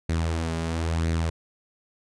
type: tone with flanger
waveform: sawtooth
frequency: 82.1 Hz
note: E2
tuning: 6 cents flat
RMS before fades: -26 dBFS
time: 0.09-1.3 s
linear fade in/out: 5 ms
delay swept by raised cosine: 0.47 to 4.97 ms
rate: 1 Hz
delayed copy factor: +0.5
effects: resampled to 22050 Hz